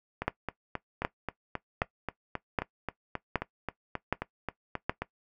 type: two click trains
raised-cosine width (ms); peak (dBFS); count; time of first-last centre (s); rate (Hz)
0.5; -17 / -11; 19 / 7; 0.22-5.02 / 0.28-4.895; 3.75 / 1.3
effects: noise-tail reverb RT60 0.1 s tail -18 dB re dry